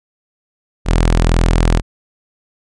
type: tone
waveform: sawtooth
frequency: 41.69 Hz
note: E1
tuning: 20 cents sharp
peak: -6 dBFS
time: 0.85-1.82 s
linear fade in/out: 50 ms
effects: resampled to 22050 Hz